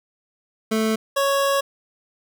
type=tone pair in turn; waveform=25% pulse; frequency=220 / 554.4 Hz; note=A3 / C#5; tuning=0 / 0 cents; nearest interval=octave + major third; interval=1600 cents; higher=second; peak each=-15 / -14 dBFS; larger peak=second; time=0.71-0.96 / 1.16-1.61 s; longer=second; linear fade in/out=10 ms; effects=none